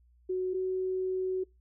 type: tone pair in turn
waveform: sine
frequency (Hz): 370 / 373.4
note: F#4 / F#4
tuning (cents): 0 / +16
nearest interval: unison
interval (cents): 16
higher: second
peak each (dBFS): -28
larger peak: neither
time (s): 0.29-0.54 / 0.54-1.44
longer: second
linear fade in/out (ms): 10
effects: noise-tail reverb RT60 0.2 s tail -24 dB re dry + added 60 Hz sine -60 dBFS peak until 1.6 s